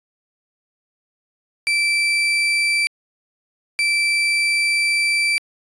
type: tone pair in turn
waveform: 35% pulse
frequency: 2333 / 2333 Hz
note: D7 / D7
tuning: -12 / -12 cents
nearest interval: unison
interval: 0 cents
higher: neither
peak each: -14 dBFS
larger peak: neither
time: 1.67-2.87 / 3.79-5.38 s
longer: second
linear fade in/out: 0 ms
effects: resampled to 22050 Hz